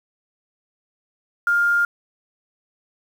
sine tone, 1406 Hz, F6, 11 cents sharp, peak -15 dBFS, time 1.47-1.85 s, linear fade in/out 2 ms, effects 7-bit

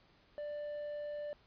triangle tone, 590 Hz, D5, 8 cents sharp, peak -37 dBFS, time 0.38-1.33 s, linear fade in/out 0 ms, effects pink hiss -67 dBFS RMS until 1.46 s + resampled to 11025 Hz

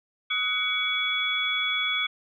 sine tone cluster, 1264 / 1482 / 2254 / 3389 Hz, D#6 / F#6 / C#7 / G#7, +27 / +2 / +28 / +34 cents, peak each -34 / -35 / -27 / -27 dBFS, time 0.3-2.07 s, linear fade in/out 10 ms, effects none

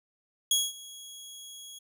20% pulse tone with ADSR envelope, 3322 Hz, G#7, in tune, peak -16 dBFS, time 0.51-1.79 s, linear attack 3 ms, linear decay 210 ms, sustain -22 dB, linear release 10 ms, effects none

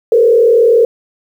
sine tone with frequency modulation, 463.4 Hz, A#4, 10 cents flat, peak -5 dBFS, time 0.12-0.85 s, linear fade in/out 2 ms, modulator 40 Hz, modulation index 1, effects 7-bit

